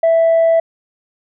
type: tone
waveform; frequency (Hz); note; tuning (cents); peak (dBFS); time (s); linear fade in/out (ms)
sine; 659.3; E5; 0; -7; 0.03-0.6; 5
effects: tanh soft clip ceiling -7 dBFS